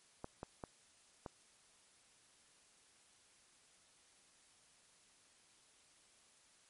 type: clicks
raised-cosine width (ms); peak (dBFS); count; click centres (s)
1; -30; 4; 0.244 / 0.431 / 0.638 / 1.262
effects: white hiss -68 dBFS RMS until 6.69 s + MP3 48 kbps